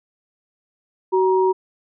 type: tone pair together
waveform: sine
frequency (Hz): 376.3 / 946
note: F#4 / A#5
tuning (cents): +29 / +25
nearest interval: octave + major third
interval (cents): 1596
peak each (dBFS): -15 / -20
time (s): 1.12-1.53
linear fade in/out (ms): 20
effects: none